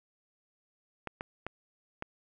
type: clicks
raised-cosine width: 0.5 ms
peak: -21 dBFS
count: 4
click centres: 1.073 / 1.209 / 1.466 / 2.024 s
effects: none